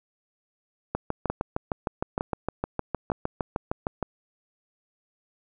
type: two click trains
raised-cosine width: 1 ms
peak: -13 / -12 dBFS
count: 4 / 20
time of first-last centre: 1.3-4.027 / 0.95-3.869 s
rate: 1.1 / 6.51 Hz
effects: none